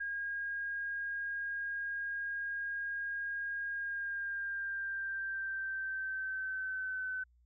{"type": "tone with pitch glide", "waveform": "sine", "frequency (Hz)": [1627, 1518], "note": ["G#6", "F#6"], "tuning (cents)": [-36, 44], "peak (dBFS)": -35, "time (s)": [0, 7.24], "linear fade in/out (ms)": 10, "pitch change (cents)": -120, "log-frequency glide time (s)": [3.68, 7.07], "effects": ["added 60 Hz sine -64 dBFS peak until 7.45 s"]}